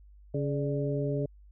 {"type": "harmonic tone with a mistuned harmonic", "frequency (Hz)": 140.6, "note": "C#3", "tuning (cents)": 25, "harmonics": [1, 2, 3, 4], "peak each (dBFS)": [-30, -35, -33, -36], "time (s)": [0.34, 1.26], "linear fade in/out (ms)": 5, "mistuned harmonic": 4, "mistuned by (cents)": 77, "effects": ["added 50 Hz sine -51 dBFS peak until 1.51 s"]}